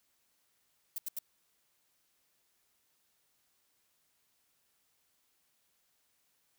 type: noise bursts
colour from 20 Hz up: violet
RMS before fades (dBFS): -37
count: 3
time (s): 0.96-1.188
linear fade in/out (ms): 2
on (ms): 22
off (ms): 81
effects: white hiss -75 dBFS RMS until 6.58 s